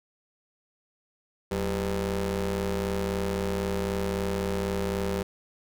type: ring-modulated tone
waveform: 25% pulse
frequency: 103.83 Hz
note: G#2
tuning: in tune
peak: -20 dBFS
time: 1.51-5.23 s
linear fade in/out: 5 ms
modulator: 291 Hz
effects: none